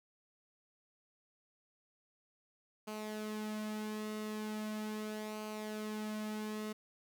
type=tone with flanger; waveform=sawtooth; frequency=214 Hz; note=A3; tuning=48 cents flat; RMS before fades=-41 dBFS; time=2.87-6.73 s; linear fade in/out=10 ms; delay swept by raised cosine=0.55 to 3.45 ms; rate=0.39 Hz; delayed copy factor=-0.5; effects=12-bit